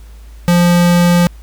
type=tone; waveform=square; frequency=174.61 Hz; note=F3; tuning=in tune; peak=-8 dBFS; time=0.48-1.27 s; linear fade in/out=0 ms; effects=added 54 Hz sine -32 dBFS peak until 1.42 s + pink hiss -48 dBFS RMS until 1.42 s